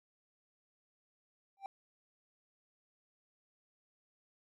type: tone with exponential growth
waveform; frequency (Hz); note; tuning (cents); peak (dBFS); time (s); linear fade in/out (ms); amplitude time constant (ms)
triangle; 784; G5; 0; -34; 1.57-1.66; 1; 18
effects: none